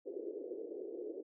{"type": "band-pass noise", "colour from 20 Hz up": "pink", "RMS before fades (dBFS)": -44, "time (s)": [0.05, 1.23], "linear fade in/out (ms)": 20, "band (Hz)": [340, 480], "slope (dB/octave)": 48, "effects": []}